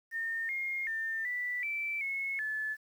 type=tone with pitch steps; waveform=sine; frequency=1822 / 2135 / 1799 / 1971 / 2329 / 2185 / 1732 Hz; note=A#6 / C7 / A6 / B6 / D7 / C#7 / A6; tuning=-40 / +34 / +38 / -4 / -15 / -26 / -28 cents; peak=-32 dBFS; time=0.11-2.77 s; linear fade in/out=50 ms; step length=380 ms; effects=10-bit